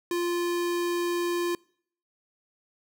square tone, 348 Hz, F4, 6 cents flat, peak -26 dBFS, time 0.11-1.55 s, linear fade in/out 2 ms, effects noise-tail reverb RT60 0.6 s tail -26 dB re dry

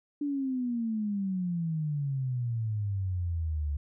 sine exponential sweep, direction down, 293.7 to 71 Hz, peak -28 dBFS, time 0.21-3.77 s, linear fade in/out 5 ms, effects none

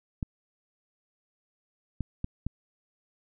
clicks, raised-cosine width 5 ms, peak -18 dBFS, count 4, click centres 0.228 / 2.007 / 2.244 / 2.466 s, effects none

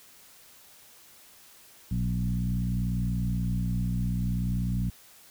sine tone with frequency modulation, 119 Hz, A#2, 36 cents sharp, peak -25 dBFS, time 1.91-4.9 s, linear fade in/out 5 ms, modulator 60.5 Hz, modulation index 1.4, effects white hiss -54 dBFS RMS until 5.3 s

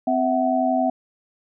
sine tone cluster, 258 / 656 / 747 Hz, C4 / E5 / F#5, -24 / -9 / +16 cents, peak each -22 dBFS, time 0.07-0.9 s, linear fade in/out 5 ms, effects none

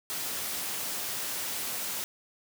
white high-pass noise, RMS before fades -34 dBFS, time 0.1-2.04 s, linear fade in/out 0 ms, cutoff 110 Hz, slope 12 dB/octave, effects none

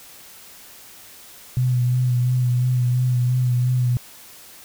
sine tone with vibrato, 124.8 Hz, B2, 19 cents sharp, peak -16 dBFS, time 1.57-3.97 s, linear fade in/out 0 ms, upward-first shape sine, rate 2.9 Hz, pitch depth 28 cents each way, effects white hiss -44 dBFS RMS until 4.64 s

